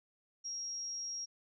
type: tone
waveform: sine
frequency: 5610 Hz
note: F8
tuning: 7 cents sharp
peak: -38 dBFS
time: 0.44-1.26 s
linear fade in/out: 20 ms
effects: none